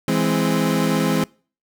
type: chord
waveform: 30% pulse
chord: E augmented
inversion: none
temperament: equal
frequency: 164.81 / 207.7 / 261.6 Hz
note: E3 / G#3 / B#3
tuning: 0 / 0 / 0 cents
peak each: -19 dBFS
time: 0.08-1.24 s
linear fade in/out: 2 ms
effects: noise-tail reverb RT60 0.4 s tail -25 dB re dry